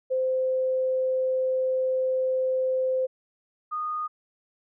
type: tone pair in turn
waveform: sine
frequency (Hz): 518 / 1232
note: C5 / D#6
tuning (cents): -17 / -17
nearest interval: octave + minor third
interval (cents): 1500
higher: second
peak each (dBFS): -22 / -27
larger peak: first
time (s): 0.1-3.07 / 3.71-4.08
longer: first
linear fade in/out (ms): 20
effects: none